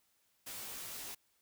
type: noise with comb filter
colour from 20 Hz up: white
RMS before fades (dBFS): -45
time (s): 0.46-1.15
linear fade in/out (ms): 10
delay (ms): 16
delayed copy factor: -0.95
effects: white hiss -75 dBFS RMS until 1.41 s